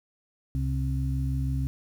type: harmonic tone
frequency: 66.3 Hz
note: C2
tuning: 23 cents sharp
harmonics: 1 / 2 / 4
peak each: -28 / -28 / -35 dBFS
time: 0.55-1.67 s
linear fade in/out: 0 ms
effects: 9-bit